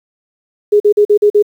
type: tone bursts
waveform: sine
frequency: 415.3 Hz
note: G#4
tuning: in tune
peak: -5 dBFS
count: 6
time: 0.72-1.426 s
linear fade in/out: 10 ms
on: 81 ms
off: 44 ms
effects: 7-bit